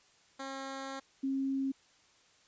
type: tone pair in turn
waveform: 10% pulse / sine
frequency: 269.8 / 269.8 Hz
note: C#4 / C#4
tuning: -47 / -47 cents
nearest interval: unison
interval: 0 cents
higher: neither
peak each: -31 / -30 dBFS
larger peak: second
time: 0.39-1 / 1.23-1.72 s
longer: first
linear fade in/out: 10 ms
effects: white hiss -65 dBFS RMS until 2.47 s + resampled to 16000 Hz